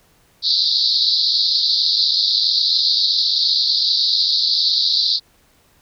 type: band-pass noise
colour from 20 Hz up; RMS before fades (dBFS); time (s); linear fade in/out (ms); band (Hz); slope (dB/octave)
pink; -17; 0.42-5.2; 50; 3800 to 4900; 96
effects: pink hiss -56 dBFS RMS until 5.81 s